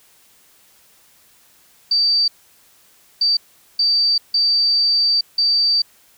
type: tone bursts at uneven times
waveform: sine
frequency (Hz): 4638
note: D8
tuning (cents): -22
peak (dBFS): -13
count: 5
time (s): 1.91-2.28 / 3.21-3.37 / 3.79-4.18 / 4.34-5.21 / 5.38-5.82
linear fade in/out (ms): 5
effects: white hiss -53 dBFS RMS until 6.17 s